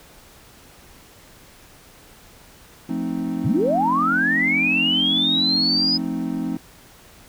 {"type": "chord", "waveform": "triangle", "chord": "F dominant seventh", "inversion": "none", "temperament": "equal", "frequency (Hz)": [174.61, 220, 261.6, 311.1], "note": ["F3", "A3", "C4", "Eb4"], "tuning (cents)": [0, 0, 0, 0], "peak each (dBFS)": [-28, -27, -24, -27], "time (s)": [2.89, 6.57], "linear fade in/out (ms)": 5}
{"type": "linear sweep", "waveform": "sine", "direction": "up", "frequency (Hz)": [77.78, 5040], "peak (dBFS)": -17, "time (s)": [3.44, 5.98], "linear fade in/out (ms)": 20}
{"effects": ["pink hiss -48 dBFS RMS until 7.28 s"]}